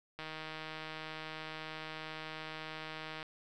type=click train; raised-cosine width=0.3 ms; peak=-27 dBFS; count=478; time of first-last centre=0.19-3.228 s; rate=157 Hz; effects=none